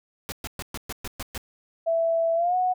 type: noise bursts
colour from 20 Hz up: pink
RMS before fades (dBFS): -33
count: 8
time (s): 0.29-1.378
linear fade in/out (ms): 0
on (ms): 31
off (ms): 120
type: tone with pitch glide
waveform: sine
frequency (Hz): 662 to 734.5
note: E5 to F#5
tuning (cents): +7 to -13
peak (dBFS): -20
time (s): 1.86-2.74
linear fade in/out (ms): 20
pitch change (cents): +180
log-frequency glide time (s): 2.35-2.56
effects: none